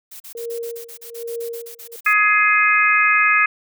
blue noise bursts, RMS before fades -37 dBFS, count 16, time 0.11-2.137 s, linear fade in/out 10 ms, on 92 ms, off 37 ms
sine tone with tremolo, 466.2 Hz, A#4, in tune, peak -24 dBFS, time 0.35-1.96 s, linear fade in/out 2 ms, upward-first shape sine, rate 1.2 Hz, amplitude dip 95%
harmonic tone, 419.1 Hz, G#4, 16 cents sharp, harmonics 3 / 4 / 5 / 6, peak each -18 / -18 / -18 / -18 dBFS, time 2.06-3.46 s, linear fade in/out 5 ms
effects none

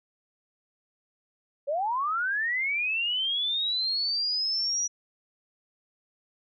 sine linear sweep, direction up, 535 to 5850 Hz, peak -25 dBFS, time 1.67-4.88 s, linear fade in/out 20 ms, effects none

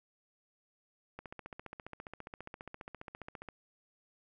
click train, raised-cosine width 0.5 ms, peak -29 dBFS, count 35, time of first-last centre 1.19-3.487 s, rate 14.8 Hz, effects none

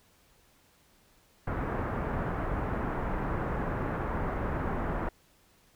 pink low-pass noise, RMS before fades -32 dBFS, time 1.47-5.09 s, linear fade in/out 5 ms, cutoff 1600 Hz, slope 24 dB/octave, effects pink hiss -64 dBFS RMS until 5.75 s

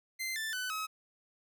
sawtooth tone with pitch steps, 2077 / 1766.8 / 1503 / 1278.5 Hz, C7 / A6 / F#6 / D#6, -13 / +7 / +27 / +47 cents, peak -31 dBFS, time 0.19-0.87 s, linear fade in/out 20 ms, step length 170 ms, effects none

